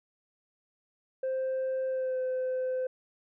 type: tone with pitch glide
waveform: sine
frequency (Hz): 523.3 to 513.4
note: C5 to C5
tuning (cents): 0 to -33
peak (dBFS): -26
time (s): 1.23-2.87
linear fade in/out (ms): 5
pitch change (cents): -33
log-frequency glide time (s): 1.88-2.19
effects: tanh soft clip ceiling -27 dBFS